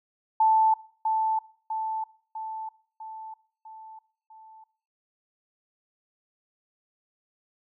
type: tone with echo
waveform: sine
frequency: 880 Hz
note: A5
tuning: in tune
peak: -17 dBFS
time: 0.4-0.74 s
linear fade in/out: 5 ms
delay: 650 ms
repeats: 6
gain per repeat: -5 dB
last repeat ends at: 4.64 s
effects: noise-tail reverb RT60 0.5 s tail -21 dB re dry

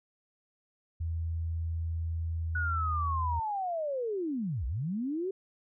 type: tone with pitch glide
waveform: sine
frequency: 82.4 to 81.5 Hz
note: E2 to E2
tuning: 0 to -19 cents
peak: -30 dBFS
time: 1-3.4 s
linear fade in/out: 10 ms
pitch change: -19 cents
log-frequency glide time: 2.4-2.62 s
type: linear two-way sweep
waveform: sine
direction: down then up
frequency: 1480 to 54.4 to 394 Hz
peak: -30 dBFS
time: 2.55-5.31 s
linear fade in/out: 5 ms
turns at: 4.66 s
effects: none

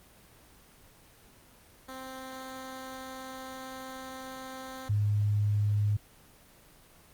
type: tone pair in turn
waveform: 10% pulse / sine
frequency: 261.6 / 103.82 Hz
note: C4 / G#2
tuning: 0 / 0 cents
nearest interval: octave + major third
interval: 1600 cents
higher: first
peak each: -32 / -24 dBFS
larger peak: second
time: 1.88-4.89 / 4.89-5.97 s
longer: first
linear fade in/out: 10 ms
effects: pink hiss -57 dBFS RMS until 7.13 s + Opus 24 kbps

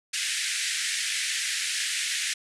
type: band-pass noise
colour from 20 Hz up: pink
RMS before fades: -29 dBFS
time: 0.13-2.34 s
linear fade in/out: 10 ms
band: 1700 to 10000 Hz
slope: 48 dB/octave
effects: none

